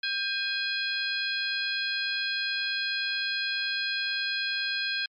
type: harmonic tone with a mistuned harmonic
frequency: 830.6 Hz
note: G#5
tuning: in tune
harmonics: 2 / 3 / 4 / 5 / 6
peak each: -31 / -34 / -34 / -33 / -39 dBFS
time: 0.03-5.06 s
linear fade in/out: 5 ms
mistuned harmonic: 2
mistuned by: -76 cents
effects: MP3 48 kbps